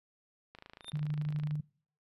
click train, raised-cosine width 0.3 ms, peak -33 dBFS, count 27, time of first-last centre 0.55-1.509 s, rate 27.1 Hz
square tone with exponential growth, 3618 Hz, A7, 48 cents sharp, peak -38 dBFS, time 0.8-0.9 s, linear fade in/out 5 ms, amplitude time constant 20 ms
sine tone with tremolo, 150 Hz, D3, 37 cents sharp, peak -30 dBFS, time 0.93-1.61 s, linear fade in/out 10 ms, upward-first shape square, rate 12 Hz, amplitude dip 30%
effects noise-tail reverb RT60 0.5 s tail -24 dB re dry + resampled to 32000 Hz

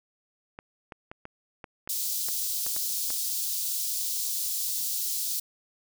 clicks, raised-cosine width 0.5 ms, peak -25 dBFS, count 10, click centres 0.589 / 0.922 / 1.115 / 1.254 / 1.642 / 1.875 / 2.286 / 2.665 / 2.764 / 3.104 s
white high-pass noise, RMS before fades -30 dBFS, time 1.89-5.4 s, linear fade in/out 5 ms, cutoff 4100 Hz, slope 24 dB/octave
effects none

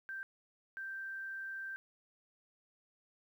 sine tone bursts at uneven times, 1568 Hz, G6, in tune, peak -40 dBFS, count 2, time 0.09-0.23 / 0.77-1.76 s, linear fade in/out 0 ms, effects 12-bit

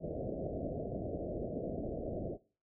white low-pass noise, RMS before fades -39 dBFS, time 0-2.38 s, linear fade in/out 50 ms, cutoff 670 Hz, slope 96 dB/octave, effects noise-tail reverb RT60 0.4 s tail -22 dB re dry

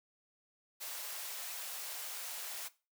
white high-pass noise, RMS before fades -43 dBFS, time 0.8-2.69 s, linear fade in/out 20 ms, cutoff 520 Hz, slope 24 dB/octave, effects noise-tail reverb RT60 0.3 s tail -18 dB re dry

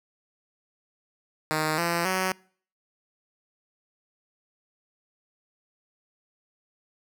5% pulse tone with pitch steps, 155.56 / 170.62 / 187.14 Hz, D#3 / F3 / F#3, 0 / -40 / +20 cents, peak -13 dBFS, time 1.51-2.32 s, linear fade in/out 0 ms, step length 270 ms, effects noise-tail reverb RT60 0.5 s tail -25 dB re dry

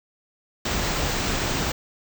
pink band-stop noise, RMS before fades -25 dBFS, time 0.65-1.72 s, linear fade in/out 5 ms, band 8100 to 15000 Hz, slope 96 dB/octave, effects none

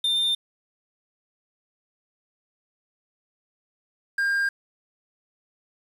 triangle tone pair in turn, 3603 / 1605 Hz, A7 / G6, +40 / +40 cents, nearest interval octave + major second, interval 1400 cents, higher first, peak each -19 dBFS, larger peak neither, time 0.04-0.35 / 4.18-4.49 s, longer neither, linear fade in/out 5 ms, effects resampled to 32000 Hz + 8-bit

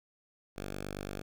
5% pulse tone, 49 Hz, G1, in tune, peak -27 dBFS, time 0.56-1.22 s, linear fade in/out 10 ms, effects none

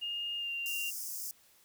sine tone with pitch glide, 2834 to 2779 Hz, F7 to F7, +25 to -9 cents, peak -34 dBFS, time 0.01-0.91 s, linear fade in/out 20 ms, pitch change -34 cents, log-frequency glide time 0.37-0.51 s
white high-pass noise, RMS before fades -40 dBFS, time 0.66-1.31 s, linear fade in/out 0 ms, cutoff 4900 Hz, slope 96 dB/octave
effects white hiss -64 dBFS RMS until 1.64 s

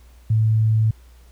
sine tone, 110 Hz, A2, in tune, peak -14 dBFS, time 0.3-0.91 s, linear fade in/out 5 ms, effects added 60 Hz sine -45 dBFS peak until 1.31 s + pink hiss -57 dBFS RMS until 1.31 s

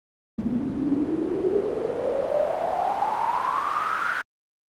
pink noise with band-pass filter sweep, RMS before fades -25 dBFS, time 0.38-4.22 s, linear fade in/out 10 ms, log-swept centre 220 to 1500 Hz, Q 9.7, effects Opus 32 kbps

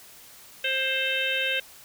harmonic tone with a mistuned harmonic, 528 Hz, C5, 16 cents sharp, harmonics 1 / 3 / 4 / 5 / 6 / 7, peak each -33 / -30 / -34 / -28 / -30 / -34 dBFS, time 0.64-1.6 s, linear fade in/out 5 ms, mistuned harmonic 6, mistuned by -37 cents, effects white hiss -49 dBFS RMS until 1.84 s

